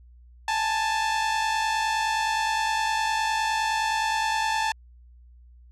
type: tone pair together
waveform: sawtooth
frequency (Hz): 835 / 884.7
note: G#5 / A5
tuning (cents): +9 / +9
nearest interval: minor second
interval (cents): 100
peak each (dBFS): -26 / -20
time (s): 0.48-4.72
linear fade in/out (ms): 2
effects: added 60 Hz sine -48 dBFS peak until 5.71 s + low-pass 7000 Hz 12 dB/octave